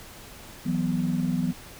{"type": "chord", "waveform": "sine", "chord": "E suspended second", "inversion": "none", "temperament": "equal", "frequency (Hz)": [164.81, 185, 246.9], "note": ["E3", "F#3", "B3"], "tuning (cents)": [0, 0, 0], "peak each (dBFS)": -27, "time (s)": [0.65, 1.53], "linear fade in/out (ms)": 20, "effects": ["tanh soft clip ceiling -14 dBFS", "pink hiss -45 dBFS RMS until 1.79 s"]}